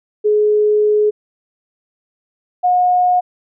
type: tone pair in turn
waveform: sine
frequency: 421.6 / 722.5 Hz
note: G#4 / F#5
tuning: +26 / -41 cents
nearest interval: major sixth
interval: 933 cents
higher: second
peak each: -10 dBFS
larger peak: neither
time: 0.24-1.11 / 2.63-3.21 s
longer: first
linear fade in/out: 20 ms
effects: none